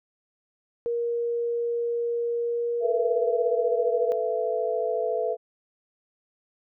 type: tone with pitch glide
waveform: sine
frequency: 471.4 to 480.7 Hz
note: A#4 to B4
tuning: +19 to -47 cents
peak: -24 dBFS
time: 0.86-4.12 s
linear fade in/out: 0 ms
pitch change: +34 cents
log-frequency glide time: 2.39-3.92 s
type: chord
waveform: sine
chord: A suspended second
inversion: none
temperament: equal with one note detuned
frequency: 440 / 493.9 / 670.4 Hz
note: A4 / B4 / E5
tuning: 0 / 0 / +29 cents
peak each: -28 / -28 / -28 dBFS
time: 2.8-5.37 s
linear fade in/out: 50 ms
effects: none